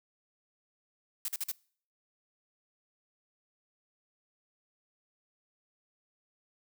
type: noise bursts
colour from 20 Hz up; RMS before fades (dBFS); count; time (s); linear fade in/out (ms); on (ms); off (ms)
blue; -34; 4; 1.25-1.516; 2; 32; 46
effects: noise-tail reverb RT60 0.5 s tail -24 dB re dry